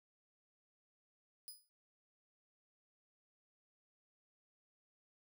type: tone with exponential decay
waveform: 10% pulse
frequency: 4978 Hz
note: D#8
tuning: in tune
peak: -38 dBFS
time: 1.48-1.69 s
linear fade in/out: 0 ms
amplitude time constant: 45 ms
effects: none